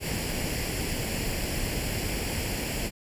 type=noise with comb filter; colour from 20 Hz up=pink; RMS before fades=-30 dBFS; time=0-2.91 s; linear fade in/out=50 ms; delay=0.4 ms; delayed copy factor=+0.65; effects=resampled to 32000 Hz